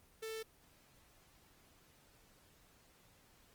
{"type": "tone with notch filter", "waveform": "sawtooth", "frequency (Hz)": 443.2, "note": "A4", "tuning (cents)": 13, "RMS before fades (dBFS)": -44, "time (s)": [0.22, 0.43], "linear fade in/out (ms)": 10, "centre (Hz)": 950, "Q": 0.99, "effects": ["pink hiss -67 dBFS RMS until 3.54 s", "Opus 24 kbps"]}